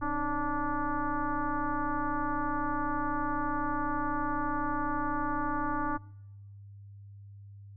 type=tone with frequency modulation; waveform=sine; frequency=590 Hz; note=D5; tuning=8 cents sharp; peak=-28 dBFS; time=0.01-5.98 s; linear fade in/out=20 ms; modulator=287 Hz; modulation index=2.7; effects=noise-tail reverb RT60 1.0 s tail -25 dB re dry + added 100 Hz sine -46 dBFS peak until 7.76 s